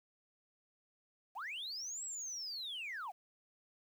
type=linear two-way sweep; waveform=sine; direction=up then down; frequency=659.3 to 7840 to 659.3 Hz; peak=-39 dBFS; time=1.35-3.12 s; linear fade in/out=20 ms; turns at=2.04 s; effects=tanh soft clip ceiling -38 dBFS + 11-bit